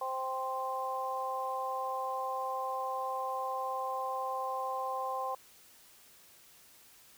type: harmonic tone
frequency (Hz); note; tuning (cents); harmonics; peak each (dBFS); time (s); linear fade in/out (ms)
261.6; C4; 0; 2 / 3 / 4; -39 / -37 / -36; 0.01-5.35; 5
effects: white hiss -59 dBFS RMS until 7.17 s